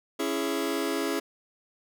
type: chord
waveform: sawtooth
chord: C# minor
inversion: none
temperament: just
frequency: 277.2 / 332.6 / 415.8 Hz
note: C#4 / E4 / G#4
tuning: 0 / +16 / +2 cents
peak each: -27 dBFS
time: 0.19-1.2 s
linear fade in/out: 10 ms
effects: none